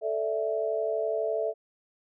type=chord; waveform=sine; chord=A suspended fourth; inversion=none; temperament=equal; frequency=440 / 587.3 / 659.3 Hz; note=A4 / D5 / E5; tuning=0 / 0 / 0 cents; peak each=-30 / -33 / -29 dBFS; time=0.01-1.54 s; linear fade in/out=50 ms; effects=none